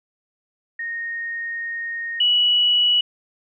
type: tone pair in turn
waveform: sine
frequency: 1855 / 2937 Hz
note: A#6 / F#7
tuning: -9 / -13 cents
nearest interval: minor sixth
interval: 796 cents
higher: second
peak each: -25 / -14 dBFS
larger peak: second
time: 0.79-2.2 / 2.2-3.01 s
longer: first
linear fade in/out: 5 ms
effects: none